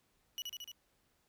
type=tone with echo; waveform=35% pulse; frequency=2933 Hz; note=F#7; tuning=16 cents flat; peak=-36 dBFS; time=0.38-0.42 s; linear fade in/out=0 ms; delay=74 ms; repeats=4; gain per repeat=-2 dB; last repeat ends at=0.716 s; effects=pink hiss -75 dBFS RMS until 1.28 s